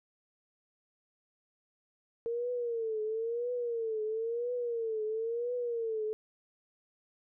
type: tone with vibrato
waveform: sine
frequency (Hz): 460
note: A#4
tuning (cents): -23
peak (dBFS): -31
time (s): 2.26-6.13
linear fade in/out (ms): 0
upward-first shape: triangle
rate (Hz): 0.99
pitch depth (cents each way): 130
effects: none